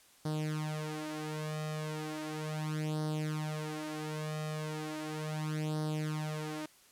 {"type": "tone with flanger", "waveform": "sawtooth", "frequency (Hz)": 154, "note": "D#3", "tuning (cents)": -17, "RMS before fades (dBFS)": -37, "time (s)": [0.25, 6.66], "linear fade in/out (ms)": 5, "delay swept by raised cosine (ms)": [0.2, 4.9], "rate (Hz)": 0.36, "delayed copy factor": 0.8, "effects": ["white hiss -62 dBFS RMS until 6.91 s", "low-pass 12000 Hz 12 dB/octave"]}